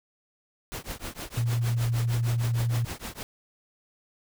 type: noise with tremolo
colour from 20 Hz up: pink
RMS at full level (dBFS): -34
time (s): 0.72-3.23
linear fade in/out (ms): 0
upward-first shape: triangle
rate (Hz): 6.5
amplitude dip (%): 100
type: tone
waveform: sine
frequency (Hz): 117.7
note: A#2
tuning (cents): +17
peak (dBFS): -23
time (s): 1.37-2.85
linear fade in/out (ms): 5
effects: none